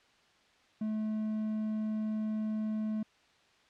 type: tone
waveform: triangle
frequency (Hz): 216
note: A3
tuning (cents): -32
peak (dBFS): -29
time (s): 0.81-3.03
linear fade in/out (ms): 5
effects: white hiss -65 dBFS RMS until 3.69 s + low-pass 4000 Hz 12 dB/octave

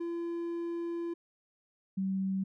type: tone pair in turn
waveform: triangle / sine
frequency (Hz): 340 / 191.78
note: F4 / G3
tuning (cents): -46 / -38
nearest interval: minor seventh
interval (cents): 992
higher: first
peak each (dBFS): -31 / -29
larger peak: second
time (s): 0-1.14 / 1.97-2.44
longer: first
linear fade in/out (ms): 10
effects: none

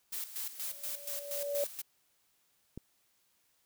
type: noise with tremolo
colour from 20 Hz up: blue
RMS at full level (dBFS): -38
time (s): 0.12-1.82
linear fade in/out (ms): 10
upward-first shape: square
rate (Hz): 4.2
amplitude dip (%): 70
type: tone with exponential growth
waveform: sine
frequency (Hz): 572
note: D5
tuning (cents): -46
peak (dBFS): -28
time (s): 0.58-1.64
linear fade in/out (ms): 2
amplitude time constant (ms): 230
type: click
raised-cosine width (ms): 3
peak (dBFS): -29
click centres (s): 2.776
effects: white hiss -73 dBFS RMS until 3.65 s

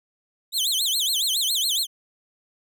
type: tone with vibrato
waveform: sawtooth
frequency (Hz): 3587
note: A7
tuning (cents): +33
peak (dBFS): -18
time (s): 0.52-1.87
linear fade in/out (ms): 50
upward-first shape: sine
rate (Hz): 7.2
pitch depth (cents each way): 300
effects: none

